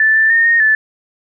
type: tone with pitch steps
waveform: sine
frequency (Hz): 1758 / 1769 / 1831 / 1852 / 1747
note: A6 / A6 / A#6 / A#6 / A6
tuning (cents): -2 / +9 / -32 / -12 / -13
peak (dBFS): -8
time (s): 0-0.75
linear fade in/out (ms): 2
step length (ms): 150
effects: none